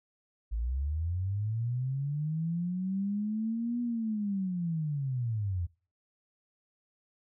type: linear two-way sweep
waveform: sine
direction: up then down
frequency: 51.91 to 242.7 to 82.7 Hz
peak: -29 dBFS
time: 0.51-5.67 s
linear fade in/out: 20 ms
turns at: 3.81 s
effects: noise-tail reverb RT60 0.4 s tail -23 dB re dry